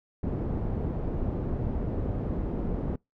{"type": "low-pass noise", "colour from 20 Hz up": "pink", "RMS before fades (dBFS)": -30, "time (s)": [0.23, 2.96], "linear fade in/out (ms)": 5, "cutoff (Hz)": 420, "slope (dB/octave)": 12, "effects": ["noise-tail reverb RT60 0.2 s tail -26 dB re dry"]}